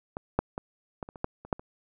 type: clicks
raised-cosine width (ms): 1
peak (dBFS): -20 / -9 / -19 / -20 / -28 / -29 / -14 / -30 / -11 / -29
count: 10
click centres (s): 0.169 / 0.39 / 0.579 / 1.028 / 1.089 / 1.158 / 1.244 / 1.45 / 1.528 / 1.595
effects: none